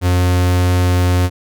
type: tone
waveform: 45% pulse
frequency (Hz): 89.9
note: F#2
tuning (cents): -49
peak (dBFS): -11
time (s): 0.01-1.3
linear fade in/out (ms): 50
effects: none